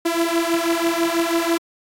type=beating tone pair; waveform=sawtooth; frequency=332.5 / 338.6 Hz; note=E4 / E4; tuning=+15 / +46 cents; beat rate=6.1 Hz; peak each=-17 dBFS; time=0.05-1.58 s; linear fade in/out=10 ms; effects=AAC 64 kbps